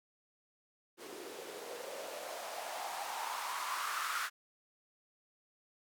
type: noise with band-pass filter sweep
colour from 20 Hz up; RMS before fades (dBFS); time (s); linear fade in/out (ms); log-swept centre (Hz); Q
blue; -41; 0.97-4.3; 50; 350 to 1400; 4.5
effects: none